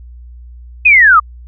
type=linear sweep; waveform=sine; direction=down; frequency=2564 to 1165 Hz; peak=-3 dBFS; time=0.85-1.2 s; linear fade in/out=10 ms; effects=added 60 Hz sine -31 dBFS peak until 1.47 s